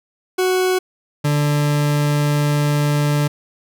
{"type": "tone pair in turn", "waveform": "40% pulse", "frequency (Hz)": [370, 146.83], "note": ["F#4", "D3"], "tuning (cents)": [0, 0], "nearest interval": "octave + major third", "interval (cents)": 1600, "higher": "first", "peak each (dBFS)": -14, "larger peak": "neither", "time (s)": [[0.38, 0.79], [1.24, 3.28]], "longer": "second", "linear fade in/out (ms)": 10, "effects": []}